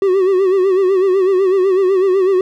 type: tone with vibrato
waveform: triangle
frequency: 379.4 Hz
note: F#4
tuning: 43 cents sharp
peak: -8 dBFS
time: 0.02-2.41 s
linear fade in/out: 2 ms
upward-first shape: sine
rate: 8 Hz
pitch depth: 79 cents each way
effects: none